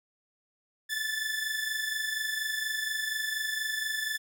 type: tone pair together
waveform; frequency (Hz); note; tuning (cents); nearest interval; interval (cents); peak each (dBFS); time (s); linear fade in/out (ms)
sawtooth; 1735.8 / 1760; A6 / A6; -24 / 0; unison; 24; -29 / -30; 0.89-4.18; 20
effects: none